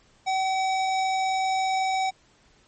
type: tone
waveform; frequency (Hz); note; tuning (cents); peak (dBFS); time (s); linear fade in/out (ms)
square; 761; F#5; +48; -23; 0.26-2.11; 20
effects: pink hiss -60 dBFS RMS until 2.67 s + MP3 32 kbps